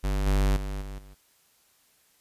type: tone with level steps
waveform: square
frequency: 49 Hz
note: G1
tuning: in tune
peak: -25 / -21 / -31 / -36 / -47 dBFS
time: 0.03-1.15 s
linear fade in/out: 20 ms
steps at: 0.26 / 0.56 / 0.81 / 0.98 s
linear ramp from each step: 10 ms
effects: white hiss -64 dBFS RMS until 2.2 s + resampled to 32000 Hz